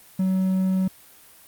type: tone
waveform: triangle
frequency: 188.1 Hz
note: F#3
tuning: 29 cents sharp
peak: -17 dBFS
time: 0.19-0.88 s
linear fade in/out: 5 ms
effects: white hiss -50 dBFS RMS until 1.47 s + Opus 32 kbps